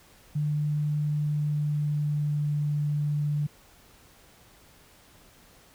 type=tone with pitch glide; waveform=sine; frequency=149.1 to 147.56 Hz; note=D3 to D3; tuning=+27 to +9 cents; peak=-24 dBFS; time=0.35-3.47 s; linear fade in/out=10 ms; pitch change=-18 cents; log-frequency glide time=1.12-2.61 s; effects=pink hiss -56 dBFS RMS until 5.74 s